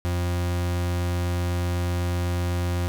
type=tone; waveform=40% pulse; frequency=88 Hz; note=F2; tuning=14 cents sharp; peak=-22 dBFS; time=0.05-2.88 s; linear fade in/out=0 ms; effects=none